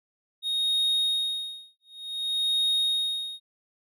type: tone with tremolo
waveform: triangle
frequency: 3729 Hz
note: A#7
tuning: in tune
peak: -20 dBFS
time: 0.42-3.4 s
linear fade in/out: 50 ms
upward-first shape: sine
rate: 0.55 Hz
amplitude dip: 100%
effects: none